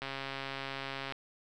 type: click train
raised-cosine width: 0.3 ms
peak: -22 dBFS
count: 151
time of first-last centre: 0.02-1.123 s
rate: 136 Hz
effects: none